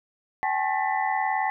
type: tone cluster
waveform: sine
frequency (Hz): 775 / 854 / 1082 / 1788 / 1988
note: G5 / G#5 / C#6 / A6 / B6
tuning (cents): -20 / +48 / -42 / +27 / +11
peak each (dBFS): -27 / -26 / -35 / -34 / -31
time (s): 0.43-1.5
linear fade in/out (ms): 0
effects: none